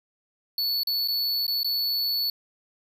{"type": "tone with dropouts", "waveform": "square", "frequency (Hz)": 4437, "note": "C#8", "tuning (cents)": 1, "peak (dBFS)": -24, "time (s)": [0.58, 2.3], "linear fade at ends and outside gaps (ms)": 2, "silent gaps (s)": [[0.834, 0.871], [1.076, 1.083], [1.467, 1.479], [1.632, 1.645]], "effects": []}